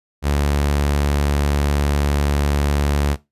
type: tone with vibrato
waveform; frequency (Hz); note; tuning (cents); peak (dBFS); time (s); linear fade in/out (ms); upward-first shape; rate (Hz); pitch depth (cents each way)
sawtooth; 72; D2; -34; -12; 0.22-3.17; 50; triangle; 19; 16
effects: noise-tail reverb RT60 0.2 s tail -18 dB re dry + resampled to 32000 Hz